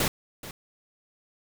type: noise with echo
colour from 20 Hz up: pink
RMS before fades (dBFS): -25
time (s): 0-0.08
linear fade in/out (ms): 2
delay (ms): 430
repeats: 1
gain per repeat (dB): -15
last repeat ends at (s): 0.51
effects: none